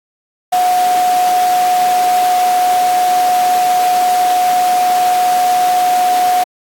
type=tone in noise; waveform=sine; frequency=727 Hz; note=F#5; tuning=31 cents flat; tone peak=-9 dBFS; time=0.52-6.44 s; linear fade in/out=10 ms; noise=pink; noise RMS=-22 dBFS; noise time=0.52-6.44 s; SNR=+10 dB; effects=high-pass 400 Hz 12 dB/octave + AAC 64 kbps